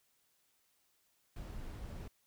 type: noise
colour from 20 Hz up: brown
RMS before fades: -45 dBFS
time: 1.36-2.08 s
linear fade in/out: 5 ms
effects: white hiss -75 dBFS RMS until 2.26 s